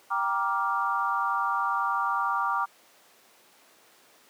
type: chord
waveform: sine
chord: G minor seventh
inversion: none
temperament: equal with one note detuned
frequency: 784 / 944.3 / 1174.7 / 1396.9 Hz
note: G5 / Bb5 / D6 / F6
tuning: 0 / +22 / 0 / 0 cents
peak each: -32 / -30 / -27 / -32 dBFS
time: 0.1-2.66 s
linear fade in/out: 20 ms
effects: pink hiss -57 dBFS RMS until 4.29 s + high-pass 400 Hz 12 dB/octave